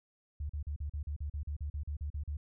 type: tone bursts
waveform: sine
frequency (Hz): 73.3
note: D2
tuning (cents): -3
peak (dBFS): -34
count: 15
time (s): 0.4-2.37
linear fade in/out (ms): 5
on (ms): 94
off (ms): 40
effects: none